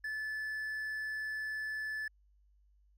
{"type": "tone", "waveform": "triangle", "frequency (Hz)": 1737, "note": "A6", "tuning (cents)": -23, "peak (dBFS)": -34, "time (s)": [0.04, 2.08], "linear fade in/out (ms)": 5, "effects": ["added 50 Hz sine -64 dBFS peak until 2.97 s"]}